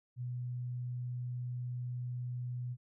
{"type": "tone", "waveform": "sine", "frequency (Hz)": 123.47, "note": "B2", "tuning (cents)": 0, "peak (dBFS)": -36, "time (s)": [0.16, 2.77], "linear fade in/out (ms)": 50, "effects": []}